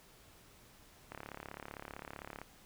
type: click train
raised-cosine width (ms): 0.5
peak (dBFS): -29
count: 47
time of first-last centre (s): 1.12-2.416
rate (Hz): 35.5
effects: pink hiss -61 dBFS RMS until 2.65 s